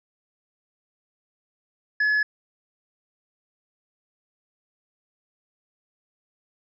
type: tone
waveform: triangle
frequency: 1704 Hz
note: G#6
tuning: 44 cents sharp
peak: -17 dBFS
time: 2-2.23 s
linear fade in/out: 5 ms
effects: resampled to 16000 Hz